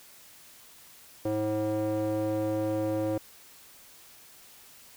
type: tone with band-pass filter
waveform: square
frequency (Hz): 107.2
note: A2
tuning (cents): -45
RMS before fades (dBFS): -29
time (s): 1.25-3.18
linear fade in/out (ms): 5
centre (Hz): 440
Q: 5.9
effects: white hiss -53 dBFS RMS until 4.96 s